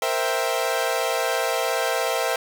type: chord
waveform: sawtooth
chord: C dominant seventh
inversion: third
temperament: equal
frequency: 466.2 / 523.3 / 659.3 / 784 Hz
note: Bb4 / C5 / E5 / G5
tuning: 0 / 0 / 0 / 0 cents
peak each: -24 / -23 / -22 / -25 dBFS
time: 0.02-2.36 s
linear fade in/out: 2 ms
effects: none